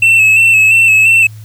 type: tone with vibrato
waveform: triangle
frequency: 2637 Hz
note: E7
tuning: in tune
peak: -3 dBFS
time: 0.02-1.27 s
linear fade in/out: 5 ms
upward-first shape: square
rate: 2.9 Hz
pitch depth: 34 cents each way
effects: added 108 Hz sine -28 dBFS peak until 1.44 s + white hiss -45 dBFS RMS until 1.44 s